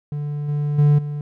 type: tone with level steps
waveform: triangle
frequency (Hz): 146.83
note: D3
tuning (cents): 0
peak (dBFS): -21 / -17 / -9 / -22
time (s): 0.12-1.21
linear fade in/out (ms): 2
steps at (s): 0.48 / 0.78 / 0.98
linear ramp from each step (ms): 10
effects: none